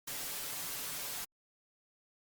white noise with comb filter, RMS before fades -40 dBFS, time 0.07-1.25 s, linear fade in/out 10 ms, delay 6.9 ms, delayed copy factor +0.7, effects Opus 48 kbps

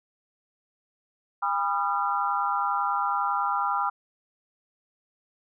sine tone cluster, 808 / 986 / 1216 / 1366 Hz, G#5 / B5 / D#6 / F6, -48 / -3 / -40 / -39 cents, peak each -29 dBFS, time 1.42-3.9 s, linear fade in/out 10 ms, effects none

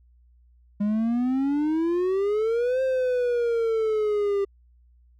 triangle exponential two-way sweep, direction up then down, 202.5 to 528 to 394.8 Hz, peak -19 dBFS, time 0.8-4.45 s, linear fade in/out 10 ms, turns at 2.82 s, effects added 60 Hz sine -54 dBFS peak until 5.19 s

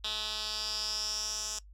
10% pulse tone with band-pass filter sweep, 214.2 Hz, A3, 46 cents flat, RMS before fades -35 dBFS, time 0.04-1.59 s, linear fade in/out 5 ms, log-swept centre 3900 to 6400 Hz, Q 5.9, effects noise-tail reverb RT60 0.1 s tail -19 dB re dry + added 50 Hz sine -50 dBFS peak until 1.73 s

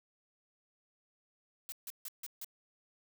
blue noise bursts, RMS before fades -43 dBFS, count 5, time 1.69-2.445 s, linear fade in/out 0 ms, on 31 ms, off 150 ms, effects none

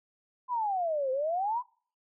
sine exponential two-way sweep, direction down then up, 1024 to 510 to 1024 Hz, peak -27 dBFS, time 0.48-1.63 s, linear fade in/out 50 ms, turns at 1.11 s, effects noise-tail reverb RT60 0.5 s tail -26 dB re dry

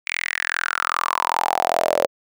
sawtooth tone with high-pass filter sweep, 42.53 Hz, F1, 45 cents flat, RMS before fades -22 dBFS, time 0.06-2.07 s, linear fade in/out 20 ms, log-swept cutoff 2300 to 540 Hz, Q 6.9, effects none

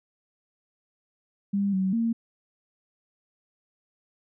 sine tone with pitch steps, 199.8 / 189.3 / 229.6 Hz, G3 / F#3 / A#3, +33 / +40 / -26 cents, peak -22 dBFS, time 1.53-2.13 s, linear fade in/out 10 ms, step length 200 ms, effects none

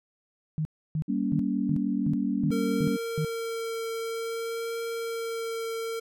sine tone bursts, 155.56 Hz, D#3, in tune, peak -25 dBFS, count 8, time 0.58-3.248 s, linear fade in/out 0 ms, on 71 ms, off 300 ms
sine chord, G diminished, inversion none, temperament just, 196 / 235.2 / 282.2 Hz, G3 / Bb3 / Db4, 0 / +16 / +31 cents, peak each -29 dBFS, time 1.08-2.97 s, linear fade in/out 10 ms
square tone with vibrato, 457.5 Hz, A#4, 32 cents flat, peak -31 dBFS, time 2.51-6 s, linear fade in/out 10 ms, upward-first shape triangle, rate 0.54 Hz, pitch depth 13 cents each way
effects none

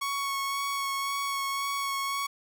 sawtooth tone with vibrato, 1108.7 Hz, C#6, in tune, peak -25 dBFS, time 0.01-2.27 s, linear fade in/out 10 ms, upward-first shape sine, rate 1.9 Hz, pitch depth 14 cents each way, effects none

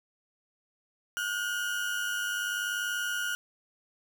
35% pulse tone pair together, 1436.3 / 1537 Hz, F6 / G6, +48 / -35 cents, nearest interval minor second, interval 117 cents, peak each -29 / -35 dBFS, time 1.17-3.35 s, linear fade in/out 0 ms, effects none

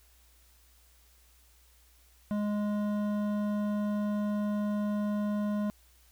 triangle tone with hard clipping, 207.7 Hz, G#3, in tune, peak -30 dBFS, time 2.31-5.7 s, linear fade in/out 0 ms, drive 15 dB, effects added 60 Hz sine -61 dBFS peak until 6.11 s + white hiss -64 dBFS RMS until 6.11 s

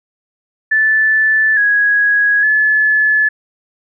sine tone with pitch steps, 1751 / 1662 / 1722 Hz, A6 / G#6 / A6, -9 / +1 / -38 cents, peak -9 dBFS, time 0.71-3.29 s, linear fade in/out 10 ms, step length 860 ms, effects none

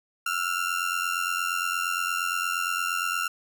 30% pulse ring-modulated tone, 1379 Hz, F6, 22 cents flat, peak -20 dBFS, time 0.26-3.28 s, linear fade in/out 5 ms, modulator 44.3 Hz, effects none

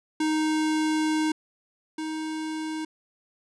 square tone pair in turn, 311.1 / 313.8 Hz, D#4 / D#4, 0 / +15 cents, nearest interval unison, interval 15 cents, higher second, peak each -23 / -30 dBFS, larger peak first, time 0.2-1.32 / 1.98-2.85 s, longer first, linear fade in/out 5 ms, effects resampled to 22050 Hz

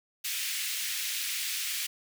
pink high-pass noise, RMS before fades -33 dBFS, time 0.24-1.87 s, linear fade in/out 10 ms, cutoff 2100 Hz, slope 24 dB/octave, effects none

